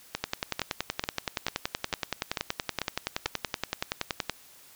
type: two click trains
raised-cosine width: 0.2 ms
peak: -10 / -11 dBFS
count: 44 / 8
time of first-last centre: 0.24-4.297 / 0.15-3.261 s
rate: 10.6 / 2.25 Hz
effects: white hiss -54 dBFS RMS until 4.75 s